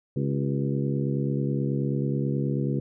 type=harmonic tone with a mistuned harmonic; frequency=69.3 Hz; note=C#2; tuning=in tune; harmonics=2 / 3 / 4 / 5 / 6 / 7; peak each=-26 / -30 / -32 / -34 / -36 / -37 dBFS; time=0.16-2.8 s; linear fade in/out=5 ms; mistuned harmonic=6; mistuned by=-71 cents; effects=none